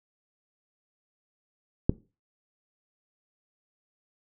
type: click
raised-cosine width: 3 ms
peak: -7 dBFS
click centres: 1.895 s
effects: noise-tail reverb RT60 0.3 s tail -20 dB re dry